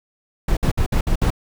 brown noise bursts, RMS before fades -17 dBFS, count 6, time 0.48-1.304 s, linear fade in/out 5 ms, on 89 ms, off 58 ms, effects none

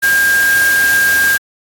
sine tone in noise, 1609 Hz, G6, 45 cents sharp, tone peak -9 dBFS, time 0.02-1.38 s, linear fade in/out 20 ms, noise white, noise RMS -20 dBFS, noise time 0.02-1.38 s, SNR +8 dB, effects AAC 64 kbps

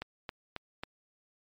click train, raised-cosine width 0.3 ms, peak -21 dBFS, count 4, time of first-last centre 0.02-0.835 s, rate 3.68 Hz, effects MP3 64 kbps

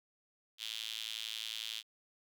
sawtooth tone with high-pass filter, 111.1 Hz, A2, 17 cents sharp, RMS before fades -42 dBFS, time 0.58-1.83 s, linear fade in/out 50 ms, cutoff 3300 Hz, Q 4.7, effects none

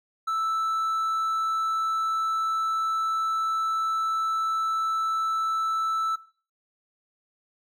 triangle tone, 1318.5 Hz, E6, in tune, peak -22 dBFS, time 0.27-6.16 s, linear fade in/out 10 ms, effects noise-tail reverb RT60 0.4 s tail -17 dB re dry

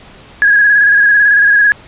sine tone with vibrato, 1658 Hz, G#6, 3 cents flat, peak -5 dBFS, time 0.42-1.72 s, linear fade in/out 0 ms, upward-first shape square, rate 18 Hz, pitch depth 33 cents each way, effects pink hiss -38 dBFS RMS until 1.87 s + resampled to 8000 Hz

